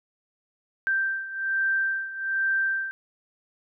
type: beating tone pair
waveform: sine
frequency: 1568 / 1569.2 Hz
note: G6 / G6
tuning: 0 / +1 cents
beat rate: 1.2 Hz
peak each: -25 / -29 dBFS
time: 0.87-2.91 s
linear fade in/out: 0 ms
effects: none